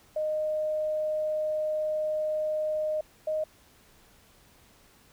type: tone pair in turn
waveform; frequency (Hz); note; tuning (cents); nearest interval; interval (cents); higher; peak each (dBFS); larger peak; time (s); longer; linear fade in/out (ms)
sine; 616 / 621; D#5 / D#5; -17 / -3; unison; 14; second; -26; neither; 0.16-3.01 / 3.27-3.44; first; 5
effects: pink hiss -59 dBFS RMS until 5.12 s